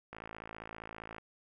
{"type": "click train", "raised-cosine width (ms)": 0.5, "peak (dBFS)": -29, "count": 59, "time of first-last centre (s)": [0.13, 1.183], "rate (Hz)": 55.1, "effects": []}